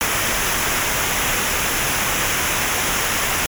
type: noise with comb filter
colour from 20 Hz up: pink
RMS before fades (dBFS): -20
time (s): 0.01-3.46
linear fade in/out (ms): 0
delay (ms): 0.23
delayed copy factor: -0.6
effects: MP3 96 kbps